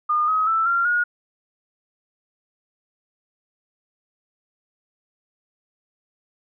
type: tone with pitch steps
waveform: sine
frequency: 1217 / 1269.4 / 1324.1 / 1381.1 / 1440.6 Hz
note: D#6 / D#6 / E6 / F6 / F#6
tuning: -39 / +34 / +7 / -20 / -47 cents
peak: -17 dBFS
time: 0.09-1.04 s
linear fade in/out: 10 ms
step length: 190 ms
effects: none